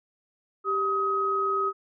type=tone pair together; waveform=sine; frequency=392 / 1264.1 Hz; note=G4 / D#6; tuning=0 / +27 cents; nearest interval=octave + minor sixth; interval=2027 cents; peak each=-29 / -24 dBFS; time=0.64-1.73 s; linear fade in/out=50 ms; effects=none